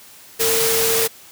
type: tone in noise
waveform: sine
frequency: 452.6 Hz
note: A4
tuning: 49 cents sharp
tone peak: -20 dBFS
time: 0.39-1.08 s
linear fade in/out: 20 ms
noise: white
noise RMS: -19 dBFS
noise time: 0.39-1.08 s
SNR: -4 dB
effects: white hiss -44 dBFS RMS until 1.31 s + high-pass 60 Hz 12 dB/octave